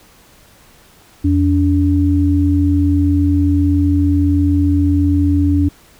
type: tone pair together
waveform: sine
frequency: 85.3 / 286.9 Hz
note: F2 / D4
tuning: -40 / -40 cents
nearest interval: octave + major sixth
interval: 2100 cents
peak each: -13 dBFS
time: 1.24-5.69 s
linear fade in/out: 10 ms
effects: pink hiss -47 dBFS RMS until 5.99 s